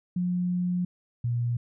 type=tone pair in turn; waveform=sine; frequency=178.8 / 119.68 Hz; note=F3 / A#2; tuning=+41 / +46 cents; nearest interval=perfect fifth; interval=695 cents; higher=first; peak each=-24 dBFS; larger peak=neither; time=0.16-0.85 / 1.24-1.57 s; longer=first; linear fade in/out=5 ms; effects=none